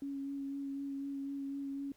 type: tone with vibrato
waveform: sine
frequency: 277.2 Hz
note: C#4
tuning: in tune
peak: -37 dBFS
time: 0.02-1.92 s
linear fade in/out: 2 ms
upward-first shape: sine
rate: 4 Hz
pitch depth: 15 cents each way
effects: pink hiss -69 dBFS RMS until 1.96 s